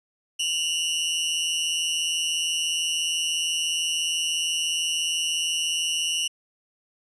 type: tone pair together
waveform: sawtooth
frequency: 2797 / 2960 Hz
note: F7 / F#7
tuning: +2 / 0 cents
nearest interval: minor second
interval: 98 cents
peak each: -23 dBFS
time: 0.39-6.28 s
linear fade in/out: 10 ms
effects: resampled to 24000 Hz